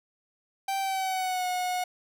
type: tone with pitch glide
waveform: 45% pulse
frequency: 780 to 727.8 Hz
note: G5 to F#5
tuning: -9 to -29 cents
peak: -27 dBFS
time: 0.68-1.84 s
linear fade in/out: 5 ms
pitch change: -120 cents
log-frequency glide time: 0.79-1.47 s
effects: none